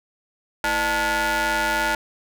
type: ring-modulated tone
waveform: sawtooth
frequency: 277.1 Hz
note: C#4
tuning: 1 cent flat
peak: -13 dBFS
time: 0.64-1.95 s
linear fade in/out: 2 ms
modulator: 1160 Hz
effects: none